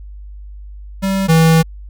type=tone pair in turn; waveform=square; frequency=193.5 / 162.38 Hz; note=G3 / E3; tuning=-22 / -26 cents; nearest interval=minor third; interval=304 cents; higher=first; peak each=-15 / -8 dBFS; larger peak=second; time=1.02-1.28 / 1.28-1.63 s; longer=second; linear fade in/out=20 ms; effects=added 50 Hz sine -30 dBFS peak until 1.89 s